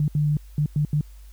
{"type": "tone bursts at uneven times", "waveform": "sine", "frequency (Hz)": 148.7, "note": "D3", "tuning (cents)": 22, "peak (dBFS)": -18, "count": 5, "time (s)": [[0, 0.08], [0.15, 0.37], [0.58, 0.66], [0.76, 0.85], [0.93, 1.01]], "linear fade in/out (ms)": 2, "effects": ["added 50 Hz sine -41 dBFS peak until 1.32 s", "white hiss -58 dBFS RMS until 1.32 s"]}